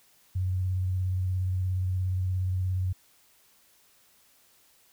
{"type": "tone with vibrato", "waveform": "sine", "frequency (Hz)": 92.5, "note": "F#2", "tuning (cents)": 0, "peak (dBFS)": -25, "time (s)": [0.35, 2.93], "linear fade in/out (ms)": 10, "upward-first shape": "triangle", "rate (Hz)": 17, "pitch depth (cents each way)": 29, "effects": ["white hiss -62 dBFS RMS until 4.92 s"]}